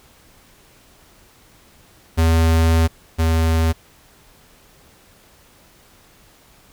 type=tone pair in turn; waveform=square; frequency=81.7 / 81.27 Hz; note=E2 / E2; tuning=-15 / -24 cents; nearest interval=unison; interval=9 cents; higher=first; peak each=-13 / -15 dBFS; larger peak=first; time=2.17-2.88 / 3.18-3.73 s; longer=first; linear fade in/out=20 ms; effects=pink hiss -51 dBFS RMS until 6.72 s